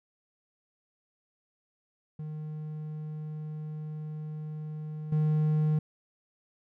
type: tone with level steps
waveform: triangle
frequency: 153.6 Hz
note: D#3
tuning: 22 cents flat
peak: -33 / -21 dBFS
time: 2.19-5.79 s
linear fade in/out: 5 ms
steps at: 5.12 s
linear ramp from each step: 5 ms
effects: none